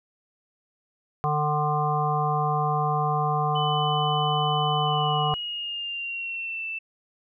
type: harmonic tone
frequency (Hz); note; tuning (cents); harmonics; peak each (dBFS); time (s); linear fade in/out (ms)
150; D3; +37; 1 / 3 / 5 / 7 / 8; -26 / -32 / -26 / -28 / -31; 1.24-5.34; 0
type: tone with pitch glide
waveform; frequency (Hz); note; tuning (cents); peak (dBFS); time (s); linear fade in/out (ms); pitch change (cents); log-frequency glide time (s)
sine; 3000 to 2657; F#7 to E7; +23 to +13; -29; 3.55-6.79; 10; -210; 4.84-6.67
effects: none

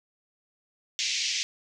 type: band-pass noise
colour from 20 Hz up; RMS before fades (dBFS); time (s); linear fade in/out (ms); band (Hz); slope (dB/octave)
white; -29; 0.99-1.43; 0; 2100 to 6400; 48
effects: none

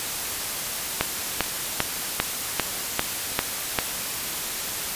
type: click train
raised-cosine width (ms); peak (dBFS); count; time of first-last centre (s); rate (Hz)
0.3; -3; 8; 1.01-3.788; 2.52
effects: white hiss -29 dBFS RMS until 4.95 s + resampled to 32000 Hz

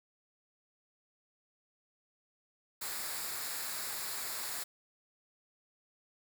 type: noise with comb filter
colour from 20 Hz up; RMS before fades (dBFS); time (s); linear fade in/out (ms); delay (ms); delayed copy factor
white; -39; 2.81-4.64; 10; 0.33; -0.55
effects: none

